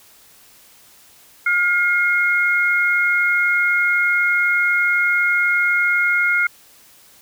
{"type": "tone pair together", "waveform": "sine", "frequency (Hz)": [1418, 2146], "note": ["F6", "C7"], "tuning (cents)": [26, 43], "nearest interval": "perfect fifth", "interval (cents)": 717, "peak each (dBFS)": -17, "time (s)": [1.46, 6.47], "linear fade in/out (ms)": 5, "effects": ["white hiss -49 dBFS RMS until 7.21 s"]}